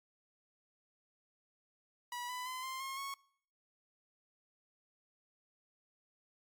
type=tone with pitch steps; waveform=sawtooth; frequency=973 / 997.5 / 1022.6 / 1048.3 / 1074.6 / 1101.7 Hz; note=B5 / B5 / C6 / C6 / C6 / C#6; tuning=-26 / +17 / -40 / +3 / +46 / -11 cents; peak=-36 dBFS; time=2.12-3.14 s; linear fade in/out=2 ms; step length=170 ms; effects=noise-tail reverb RT60 0.6 s tail -24 dB re dry + MP3 96 kbps